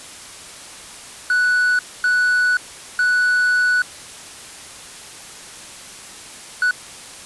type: tone bursts at uneven times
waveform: triangle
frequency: 1480 Hz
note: F#6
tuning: in tune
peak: -12 dBFS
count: 4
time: 1.3-1.79 / 2.04-2.57 / 2.99-3.82 / 6.62-6.71 s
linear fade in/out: 2 ms
effects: white hiss -37 dBFS RMS until 7.25 s + resampled to 24000 Hz